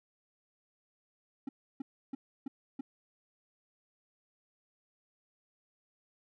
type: tone bursts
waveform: triangle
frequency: 269.6 Hz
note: C#4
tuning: 48 cents flat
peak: -33 dBFS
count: 5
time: 1.47-2.81 s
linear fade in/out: 5 ms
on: 20 ms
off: 310 ms
effects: none